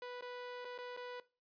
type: tone with dropouts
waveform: sawtooth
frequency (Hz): 493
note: B4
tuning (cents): -3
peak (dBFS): -40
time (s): 0.02-1.2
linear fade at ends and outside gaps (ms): 2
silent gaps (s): 0.21-0.223 / 0.647-0.651 / 0.779-0.786 / 0.966-0.973
effects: noise-tail reverb RT60 0.3 s tail -18 dB re dry + resampled to 11025 Hz